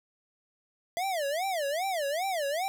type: tone with vibrato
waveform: square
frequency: 659.3 Hz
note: E5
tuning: in tune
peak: -29 dBFS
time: 0.97-2.68 s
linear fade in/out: 0 ms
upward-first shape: sine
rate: 2.5 Hz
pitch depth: 300 cents each way
effects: none